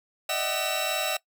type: tone cluster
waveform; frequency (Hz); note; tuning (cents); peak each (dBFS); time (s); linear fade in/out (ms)
sawtooth; 606 / 649 / 752 / 2698 / 3882; D#5 / E5 / F#5 / E7 / B7; -46 / -27 / +28 / +40 / -31; -29; 0.29-1.17; 5
effects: noise-tail reverb RT60 0.1 s tail -21 dB re dry